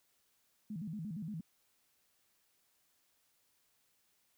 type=tone with vibrato; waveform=sine; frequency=184.6 Hz; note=F#3; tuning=4 cents flat; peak=-39 dBFS; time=0.7-1.41 s; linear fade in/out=5 ms; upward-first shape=square; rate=8.6 Hz; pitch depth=240 cents each way; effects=white hiss -75 dBFS RMS until 4.37 s